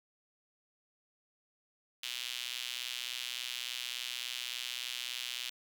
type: tone with high-pass filter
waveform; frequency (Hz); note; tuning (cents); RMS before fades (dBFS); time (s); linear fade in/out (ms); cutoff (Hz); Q
sawtooth; 123.47; B2; 0; -40; 2.03-5.5; 5; 3100; 2.7
effects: none